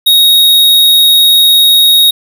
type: tone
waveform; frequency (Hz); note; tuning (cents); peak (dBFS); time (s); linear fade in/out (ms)
square; 3759; A#7; +14; -4; 0.06-2.11; 10
effects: none